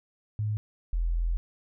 sine tone pair in turn, 106.3 / 42.19 Hz, G#2 / E1, +41 / +41 cents, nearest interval octave + major third, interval 1600 cents, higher first, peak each -26 / -24 dBFS, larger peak second, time 0.39-0.57 / 0.93-1.37 s, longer second, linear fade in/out 0 ms, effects none

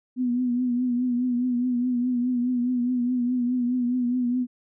sine tone with vibrato, 246.9 Hz, B3, in tune, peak -21 dBFS, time 0.16-4.47 s, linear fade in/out 50 ms, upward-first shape triangle, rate 4.8 Hz, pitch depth 59 cents each way, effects none

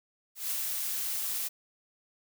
blue noise with ADSR envelope, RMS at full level -31 dBFS, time 0.35-1.49 s, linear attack 160 ms, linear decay 23 ms, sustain -2 dB, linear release 19 ms, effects none

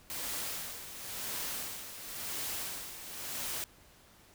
white noise with tremolo, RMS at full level -37 dBFS, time 0.1-3.64 s, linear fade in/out 0 ms, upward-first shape sine, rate 0.95 Hz, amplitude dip 65%, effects pink hiss -60 dBFS RMS until 4.34 s

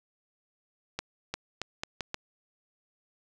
accelerating click train, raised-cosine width 0.2 ms, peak -15 dBFS, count 6, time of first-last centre 0.99-2.144 s, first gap 350 ms, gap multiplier 0.79, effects none

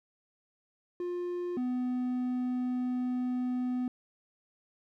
triangle tone pair in turn, 353.6 / 250.3 Hz, F4 / B3, +22 / +23 cents, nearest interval tritone, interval 599 cents, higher first, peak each -30 / -27 dBFS, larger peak second, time 1-1.57 / 1.57-3.88 s, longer second, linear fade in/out 2 ms, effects none

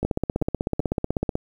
two click trains, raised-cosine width 2 ms, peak -13 / -9 dBFS, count 3 / 22, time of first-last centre 0.03-0.802 / 0.05-1.354 s, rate 2.59 / 16.1 Hz, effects 8-bit

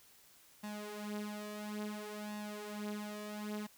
sawtooth tone with flanger, 209.6 Hz, G#3, 16 cents sharp, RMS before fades -43 dBFS, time 0.63-3.67 s, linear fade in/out 10 ms, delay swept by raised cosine 1.1 to 6.5 ms, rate 0.58 Hz, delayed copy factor +0.75, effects white hiss -63 dBFS RMS until 3.77 s

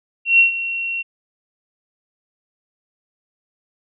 sine tone with ADSR envelope, 2731 Hz, F7, 39 cents flat, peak -7 dBFS, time 0.25-1.03 s, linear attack 140 ms, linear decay 120 ms, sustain -14 dB, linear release 22 ms, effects none

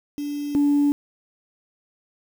sine tone pair in turn, 290 / 288 Hz, D4 / D4, -22 / -34 cents, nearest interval unison, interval 12 cents, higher first, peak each -25 / -14 dBFS, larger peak second, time 0.18-0.55 / 0.55-0.92 s, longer neither, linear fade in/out 0 ms, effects tanh soft clip ceiling -13 dBFS + 7-bit

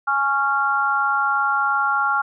sine chord, Db major, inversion second, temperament just, 831.5 / 1108.7 / 1385.9 Hz, Ab5 / Db6 / F6, +2 / 0 / -14 cents, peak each -23 / -24 / -19 dBFS, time 0.07-2.22 s, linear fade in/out 10 ms, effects none

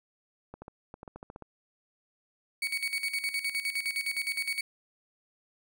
clicks, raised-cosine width 1 ms, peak -29 dBFS, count 11, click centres 0.54 / 0.62 / 0.681 / 0.941 / 1.031 / 1.078 / 1.16 / 1.229 / 1.301 / 1.361 / 1.423 s
35% pulse tone with tremolo, 2239 Hz, C#7, 17 cents sharp, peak -26 dBFS, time 2.62-4.61 s, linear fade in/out 5 ms, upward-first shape square, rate 9.7 Hz, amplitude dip 70%
effects none

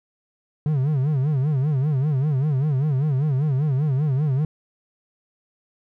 triangle tone with vibrato, 141.5 Hz, C#3, 36 cents sharp, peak -16 dBFS, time 0.66-4.45 s, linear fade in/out 2 ms, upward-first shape sine, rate 5.1 Hz, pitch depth 170 cents each way, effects none

